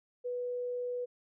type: tone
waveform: sine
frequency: 491.8 Hz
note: B4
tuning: 7 cents flat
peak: -33 dBFS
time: 0.24-1.06 s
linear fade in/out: 20 ms
effects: none